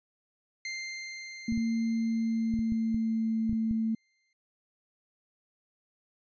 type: tone with exponential decay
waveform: sawtooth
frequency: 2093 Hz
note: C7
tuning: in tune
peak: -30 dBFS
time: 0.65-4.33 s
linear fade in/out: 2 ms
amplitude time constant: 800 ms
type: tone with pitch glide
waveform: sine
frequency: 227.7 to 222.9 Hz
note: A#3 to A3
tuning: -40 to +23 cents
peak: -26 dBFS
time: 1.48-3.95 s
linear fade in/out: 5 ms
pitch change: -37 cents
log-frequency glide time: 1.69-3.38 s
type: clicks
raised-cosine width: 5 ms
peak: -25 dBFS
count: 9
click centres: 1.523 / 1.576 / 2.539 / 2.591 / 2.722 / 2.945 / 3.495 / 3.529 / 3.711 s
effects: resampled to 16000 Hz